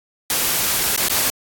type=noise with dropouts; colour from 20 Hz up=white; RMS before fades=-19 dBFS; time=0.3-1.3 s; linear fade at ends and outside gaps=1 ms; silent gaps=0.963-0.976 / 1.085-1.098 s; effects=AAC 64 kbps